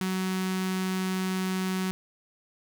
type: tone with notch filter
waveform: sawtooth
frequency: 187.1 Hz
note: F#3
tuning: 20 cents sharp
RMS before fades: -29 dBFS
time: 0.01-1.91 s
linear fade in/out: 0 ms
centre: 580 Hz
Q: 1.1
effects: none